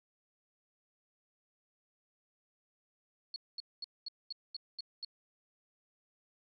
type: tone bursts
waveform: sine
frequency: 4354 Hz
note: C#8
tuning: 32 cents flat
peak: -38 dBFS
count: 8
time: 3.34-5.048 s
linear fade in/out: 2 ms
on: 21 ms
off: 220 ms
effects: none